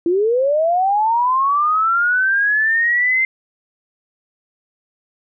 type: linear sweep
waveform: sine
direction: up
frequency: 329.6 to 2093 Hz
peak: -13 dBFS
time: 0.06-3.25 s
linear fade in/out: 2 ms
effects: none